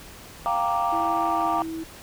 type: chord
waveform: sine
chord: G minor seventh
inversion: third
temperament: equal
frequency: 698.5 / 784 / 932.3 / 1174.7 Hz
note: F5 / G5 / Bb5 / D6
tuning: 0 / 0 / 0 / 0 cents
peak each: -25 / -27 / -26 / -25 dBFS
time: 0.46-1.62 s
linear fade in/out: 0 ms
type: tone with pitch glide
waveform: sine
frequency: 329.6 to 324.5 Hz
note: E4 to E4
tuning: 0 to -27 cents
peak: -29 dBFS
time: 0.92-1.84 s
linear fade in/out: 10 ms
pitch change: -27 cents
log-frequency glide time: 1.27-1.5 s
effects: tanh soft clip ceiling -15 dBFS + pink hiss -44 dBFS RMS until 2.02 s